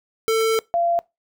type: tone pair in turn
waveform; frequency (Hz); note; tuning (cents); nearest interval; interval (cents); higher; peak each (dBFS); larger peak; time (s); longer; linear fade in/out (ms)
square / sine; 446.2 / 685.6; A4 / F5; +24 / -32; perfect fifth; 744; second; -17; neither; 0.28-0.59 / 0.74-0.99; first; 0
effects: noise-tail reverb RT60 0.2 s tail -22 dB re dry